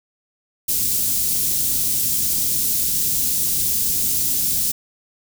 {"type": "band-stop noise", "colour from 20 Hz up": "white", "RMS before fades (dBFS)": -20, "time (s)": [0.68, 4.72], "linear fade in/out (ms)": 10, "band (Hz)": [230, 6000], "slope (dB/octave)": 12, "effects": []}